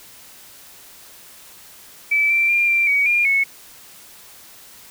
sine tone with pitch steps, 2311 / 2347 / 2394 / 2362 / 2258 / 2408 / 2200 Hz, D7 / D7 / D7 / D7 / C#7 / D7 / C#7, -28 / -2 / +33 / +9 / +31 / +43 / -14 cents, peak -14 dBFS, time 2.11-3.44 s, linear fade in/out 10 ms, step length 190 ms, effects white hiss -44 dBFS RMS until 4.9 s

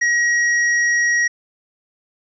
triangle tone with tanh clipping, 1900 Hz, A#6, 33 cents sharp, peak -16 dBFS, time 0.01-1.28 s, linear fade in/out 10 ms, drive 16 dB, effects resampled to 16000 Hz

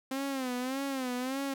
sawtooth tone with vibrato, 261.6 Hz, C4, in tune, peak -28 dBFS, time 0.11-1.54 s, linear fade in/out 5 ms, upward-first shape sine, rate 1.7 Hz, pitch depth 100 cents each way, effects none

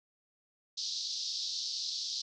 pink band-pass noise, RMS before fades -37 dBFS, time 0.77-2.22 s, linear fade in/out 10 ms, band 3900 to 5600 Hz, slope 48 dB/octave, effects none

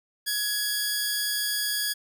15% pulse tone pair together, 1677 / 4743 Hz, G#6 / D8, +16 / +16 cents, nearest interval octave + tritone, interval 1800 cents, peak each -22 dBFS, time 0.26-1.94 s, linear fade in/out 20 ms, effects none

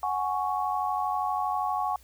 sine chord, F# suspended second, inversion none, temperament just, 740 / 832.5 / 1110 Hz, F#5 / G#5 / C#6, 0 / +4 / +2 cents, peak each -30 dBFS, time 0.03-1.96 s, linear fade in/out 2 ms, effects added 62 Hz sine -55 dBFS peak until 2.03 s + white hiss -59 dBFS RMS until 2.03 s

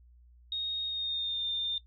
sine tone with pitch glide, 3729 to 3612 Hz, A#7 to A7, 0 to +45 cents, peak -30 dBFS, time 0.52-1.78 s, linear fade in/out 2 ms, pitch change -55 cents, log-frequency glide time 0.86-1.45 s, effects noise-tail reverb RT60 0.1 s tail -17 dB re dry + added 60 Hz sine -55 dBFS peak until 1.86 s

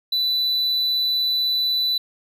triangle tone, 3982 Hz, B7, 14 cents sharp, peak -17 dBFS, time 0.12-1.98 s, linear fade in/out 5 ms, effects none

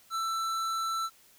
sine tone with hard clipping, 1331 Hz, E6, 16 cents sharp, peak -31 dBFS, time 0.1-1.1 s, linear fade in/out 50 ms, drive 14 dB, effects white hiss -60 dBFS RMS until 1.38 s

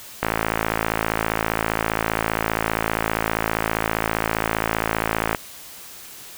click train, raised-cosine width 0.5 ms, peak -4 dBFS, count 283, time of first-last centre 0.23-5.348 s, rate 55.1 Hz, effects white hiss -40 dBFS RMS until 6.37 s

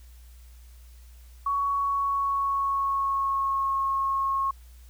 sine tone with pitch glide, 1119 to 1087.8 Hz, C#6 to C#6, +16 to -33 cents, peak -23 dBFS, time 1.46-4.51 s, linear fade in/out 5 ms, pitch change -49 cents, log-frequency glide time 1.69-3.79 s, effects added 60 Hz sine -46 dBFS peak until 4.89 s + white hiss -60 dBFS RMS until 4.89 s

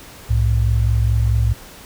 sine tone pair together, 64.1 / 108.8 Hz, C2 / A2, -35 / -19 cents, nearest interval major sixth, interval 916 cents, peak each -16 dBFS, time 0.29-1.54 s, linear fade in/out 20 ms, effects pink hiss -40 dBFS RMS until 1.85 s

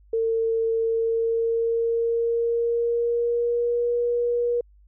sine tone with pitch glide, 452.6 to 478.7 Hz, A4 to A#4, +49 to +46 cents, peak -20 dBFS, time 0.13-4.61 s, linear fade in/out 5 ms, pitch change +97 cents, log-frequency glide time 0.76-3.94 s, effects added 50 Hz sine -51 dBFS peak until 4.87 s

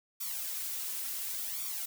blue noise with flanger, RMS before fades -37 dBFS, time 0.2-1.86 s, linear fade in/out 10 ms, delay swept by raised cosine 0.86 to 3.96 ms, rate 0.7 Hz, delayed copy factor +0.8, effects none

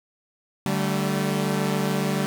sawtooth chord, D suspended fourth, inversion none, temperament equal with one note detuned, 146.83 / 192.85 / 220 Hz, D3 / G3 / A3, 0 / -28 / 0 cents, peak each -23 / -21 / -25 dBFS, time 0.66-2.26 s, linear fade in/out 0 ms, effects 8-bit

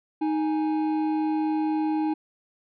triangle tone pair together, 311.4 / 830.6 Hz, D#4 / G#5, +2 / 0 cents, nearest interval octave + perfect fourth, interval 1698 cents, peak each -21 / -29 dBFS, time 0.21-2.14 s, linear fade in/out 10 ms, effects resampled to 11025 Hz

